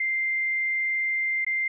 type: tone with dropouts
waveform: sine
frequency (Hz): 2093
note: C7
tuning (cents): 0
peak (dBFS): -23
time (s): 0-1.68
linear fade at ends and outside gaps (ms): 5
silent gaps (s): 1.448-1.465
effects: none